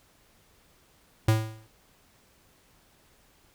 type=tone with exponential decay; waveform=square; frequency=110 Hz; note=A2; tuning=in tune; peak=-17 dBFS; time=1.28-1.67 s; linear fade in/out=5 ms; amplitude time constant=83 ms; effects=pink hiss -62 dBFS RMS until 3.54 s